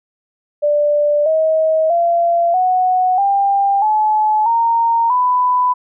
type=tone with pitch steps; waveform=sine; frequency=589 / 634.9 / 684.4 / 737.8 / 795.4 / 857.4 / 924.2 / 996.3 Hz; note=D5 / D#5 / F5 / F#5 / G5 / A5 / A#5 / B5; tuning=+5 / +35 / -35 / -5 / +25 / -45 / -15 / +15 cents; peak=-11 dBFS; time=0.62-5.74 s; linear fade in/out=20 ms; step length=640 ms; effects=none